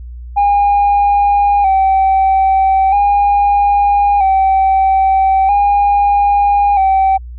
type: tone with vibrato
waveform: sine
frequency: 791 Hz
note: G5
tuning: 15 cents sharp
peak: -6 dBFS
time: 0.36-7.18 s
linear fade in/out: 20 ms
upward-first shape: square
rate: 0.39 Hz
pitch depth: 45 cents each way
effects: tanh soft clip ceiling -6 dBFS + added 60 Hz sine -26 dBFS peak until 7.38 s